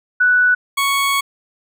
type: tone pair in turn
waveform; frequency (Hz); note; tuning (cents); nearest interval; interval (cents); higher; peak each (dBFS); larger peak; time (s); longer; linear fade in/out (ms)
sine / 20% pulse; 1482 / 1110.2; F#6 / C#6; +2 / +2; perfect fourth; 500; first; -10; neither; 0.2-0.55 / 0.77-1.21; second; 10
effects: none